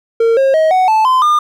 triangle tone with pitch steps, 457.9 / 538.3 / 632.8 / 743.9 / 874.4 / 1028 / 1208.4 Hz, A#4 / C5 / D#5 / F#5 / A5 / C6 / D6, -31 / +49 / +29 / +9 / -11 / -31 / +49 cents, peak -6 dBFS, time 0.2-1.39 s, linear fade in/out 5 ms, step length 170 ms, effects none

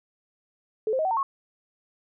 sine tone with pitch steps, 434.7 / 523 / 629.1 / 756.9 / 910.5 / 1095.4 Hz, A4 / C5 / D#5 / F#5 / A#5 / C#6, -21 / -1 / +19 / +39 / -41 / -21 cents, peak -22 dBFS, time 0.87-1.23 s, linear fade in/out 2 ms, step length 60 ms, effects none

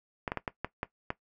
clicks, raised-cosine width 0.5 ms, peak -16 dBFS, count 7, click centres 0.278 / 0.319 / 0.373 / 0.478 / 0.646 / 0.831 / 1.104 s, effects noise-tail reverb RT60 0.1 s tail -17 dB re dry

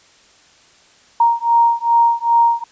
sine beating tone pair, 932.3 / 934.8 Hz, A#5 / A#5, 0 / +5 cents, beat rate 2.5 Hz, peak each -14 dBFS, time 1.2-2.64 s, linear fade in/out 5 ms, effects white hiss -50 dBFS RMS until 2.71 s + resampled to 16000 Hz

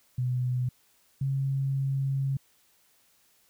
sine tone pair in turn, 125.4 / 136.07 Hz, B2 / C#3, +27 / -32 cents, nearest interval minor second, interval 141 cents, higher second, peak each -25 dBFS, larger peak neither, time 0.18-0.69 / 1.21-2.37 s, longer second, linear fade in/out 5 ms, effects white hiss -65 dBFS RMS until 3.49 s

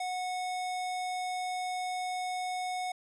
square tone, 733 Hz, F#5, 16 cents flat, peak -33 dBFS, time 0-2.92 s, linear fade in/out 5 ms, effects resampled to 24000 Hz

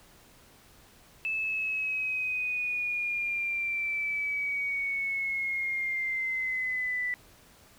sine linear sweep, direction down, 2625 to 1974 Hz, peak -28 dBFS, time 1.25-7.14 s, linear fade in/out 0 ms, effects pink hiss -57 dBFS RMS until 7.78 s

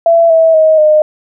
sine tone with pitch steps, 670 / 650.2 / 630.9 / 612.3 Hz, E5 / E5 / D#5 / D#5, +28 / -24 / +24 / -28 cents, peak -4 dBFS, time 0.06-1.02 s, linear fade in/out 2 ms, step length 240 ms, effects none

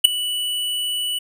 square tone with ADSR envelope, 2959 Hz, F#7, 1 cent flat, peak -3 dBFS, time 0.04-1.19 s, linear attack 12 ms, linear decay 4 ms, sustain -19 dB, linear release 10 ms, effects none

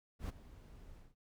brown noise with ADSR envelope, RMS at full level -37 dBFS, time 0.19-1.15 s, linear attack 100 ms, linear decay 17 ms, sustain -18 dB, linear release 170 ms, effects none

